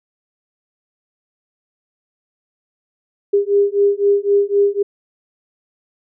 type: beating tone pair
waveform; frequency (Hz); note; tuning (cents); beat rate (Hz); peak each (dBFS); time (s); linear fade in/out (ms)
sine; 401.6 / 405.5; G4 / G#4; +42 / -41; 3.9; -15; 3.33-4.83; 10
effects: none